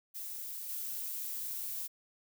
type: noise with level steps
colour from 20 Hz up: violet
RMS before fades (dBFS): -42 / -39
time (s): 0.14-1.88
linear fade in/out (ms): 20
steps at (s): 0.69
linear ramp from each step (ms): 2
effects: none